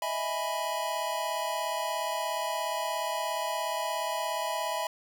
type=chord; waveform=square; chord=E major seventh; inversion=third; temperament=equal; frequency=622.3 / 659.3 / 830.6 / 987.8 Hz; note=D#5 / E5 / G#5 / B5; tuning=0 / 0 / 0 / 0 cents; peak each=-38 / -36 / -37 / -34 dBFS; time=0.02-4.87 s; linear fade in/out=2 ms; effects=none